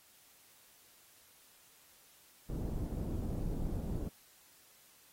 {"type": "low-pass noise", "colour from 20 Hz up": "pink", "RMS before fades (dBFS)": -37, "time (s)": [2.49, 4.09], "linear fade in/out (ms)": 10, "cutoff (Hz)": 310, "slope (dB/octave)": 12, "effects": ["white hiss -63 dBFS RMS until 5.12 s", "AAC 48 kbps"]}